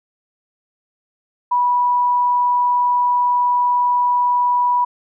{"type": "tone", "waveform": "sine", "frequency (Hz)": 979, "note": "B5", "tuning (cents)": -15, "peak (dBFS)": -13, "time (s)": [1.51, 4.85], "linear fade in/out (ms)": 10, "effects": []}